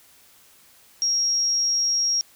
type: tone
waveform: sine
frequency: 5600 Hz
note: F8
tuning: 4 cents sharp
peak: -19 dBFS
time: 1.02-2.21 s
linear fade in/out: 0 ms
effects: white hiss -54 dBFS RMS until 2.35 s